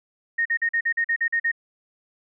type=tone bursts; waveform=sine; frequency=1852 Hz; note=A#6; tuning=12 cents flat; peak=-19 dBFS; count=10; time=0.38-1.517 s; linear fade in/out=10 ms; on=75 ms; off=43 ms; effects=none